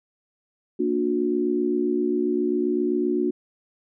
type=chord; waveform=sine; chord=Bb augmented; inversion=none; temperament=equal with one note detuned; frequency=233.1 / 293.7 / 361.3 Hz; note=Bb3 / D4 / F#4; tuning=0 / 0 / -41 cents; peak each=-27 / -25 / -23 dBFS; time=0.79-3.31 s; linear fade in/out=10 ms; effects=none